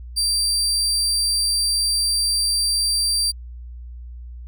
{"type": "tone", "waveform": "30% pulse", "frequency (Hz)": 4699, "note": "D8", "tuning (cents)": 0, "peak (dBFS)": -15, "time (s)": [0.16, 3.32], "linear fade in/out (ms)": 20, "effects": ["added 60 Hz sine -33 dBFS peak until 4.47 s"]}